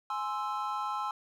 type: chord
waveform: triangle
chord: Ab augmented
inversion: none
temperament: equal with one note detuned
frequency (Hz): 836.9 / 1046.5 / 1318.5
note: Ab5 / C6 / E6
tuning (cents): +13 / 0 / 0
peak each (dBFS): -34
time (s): 0.1-1.11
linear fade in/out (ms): 2
effects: none